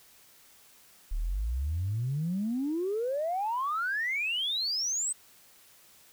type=exponential sweep; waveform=sine; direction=up; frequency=34.62 to 8372 Hz; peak=-27 dBFS; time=1.11-5.13 s; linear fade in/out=10 ms; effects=tanh soft clip ceiling -23 dBFS + white hiss -58 dBFS RMS until 6.12 s